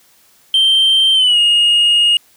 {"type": "tone with pitch glide", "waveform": "sine", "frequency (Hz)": [3136, 2859], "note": ["G7", "F7"], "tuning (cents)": [0, 40], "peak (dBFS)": -6, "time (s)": [0.54, 2.17], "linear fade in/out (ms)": 2, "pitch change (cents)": -160, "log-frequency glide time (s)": [1.14, 1.38], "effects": ["tanh soft clip ceiling -7 dBFS", "white hiss -51 dBFS RMS until 2.36 s"]}